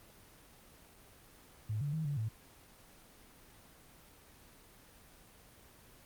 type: tone with pitch steps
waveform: sine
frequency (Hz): 107.3 / 144.4 / 158.1 / 143.8 / 110.5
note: A2 / D3 / D#3 / D3 / A2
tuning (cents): -43 / -29 / +28 / -36 / +8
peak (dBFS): -33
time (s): 1.69-2.29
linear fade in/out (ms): 10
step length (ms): 120
effects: pink hiss -59 dBFS RMS until 6.05 s + Opus 24 kbps